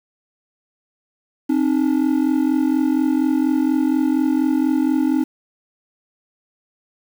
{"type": "ring-modulated tone", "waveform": "triangle", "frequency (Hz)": 286.7, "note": "D4", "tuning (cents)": -42, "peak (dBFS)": -10, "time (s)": [1.49, 5.24], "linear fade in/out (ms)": 10, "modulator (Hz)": 22.1, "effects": ["7-bit"]}